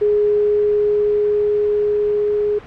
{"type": "tone with level ramp", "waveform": "sine", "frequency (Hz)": 416.4, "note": "G#4", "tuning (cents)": 5, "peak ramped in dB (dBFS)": [-12, -15], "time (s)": [0.01, 2.59], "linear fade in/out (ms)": 10, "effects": ["pink hiss -38 dBFS RMS until 2.66 s", "low-pass 2000 Hz 12 dB/octave"]}